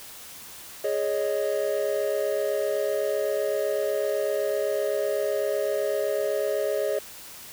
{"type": "chord", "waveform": "triangle", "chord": "Ab suspended fourth", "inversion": "none", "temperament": "equal", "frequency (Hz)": [415.3, 554.4, 622.3], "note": ["Ab4", "Db5", "Eb5"], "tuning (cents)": [0, 0, 0], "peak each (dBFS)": -26, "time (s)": [0.84, 6.99], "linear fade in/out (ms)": 5, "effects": ["white hiss -43 dBFS RMS until 7.52 s"]}